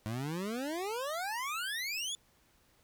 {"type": "exponential sweep", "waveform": "25% pulse", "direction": "up", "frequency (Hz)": [104.3, 3520], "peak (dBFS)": -31, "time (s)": [0.06, 2.15], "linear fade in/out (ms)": 0, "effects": ["pink hiss -68 dBFS RMS until 2.83 s"]}